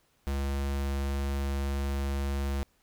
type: tone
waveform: square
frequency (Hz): 69.3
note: C#2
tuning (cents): 0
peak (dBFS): -29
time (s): 0.27-2.63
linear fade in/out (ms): 0
effects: pink hiss -69 dBFS RMS until 2.82 s